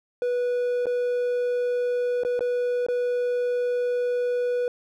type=tone with dropouts; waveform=triangle; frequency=490 Hz; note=B4; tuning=14 cents flat; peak=-20 dBFS; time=0.22-4.68 s; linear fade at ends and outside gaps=1 ms; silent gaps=0.857-0.867 / 2.235-2.249 / 2.393-2.407 / 2.865-2.885 s; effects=none